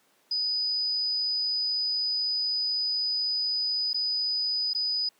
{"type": "tone with dropouts", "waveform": "sine", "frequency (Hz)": 4978, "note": "D#8", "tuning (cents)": 0, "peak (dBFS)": -25, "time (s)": [0.31, 5.09], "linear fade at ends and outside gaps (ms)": 5, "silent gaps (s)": [[3.932, 3.943], [4.734, 4.748]], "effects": ["pink hiss -65 dBFS RMS until 5.19 s", "high-pass 300 Hz 12 dB/octave"]}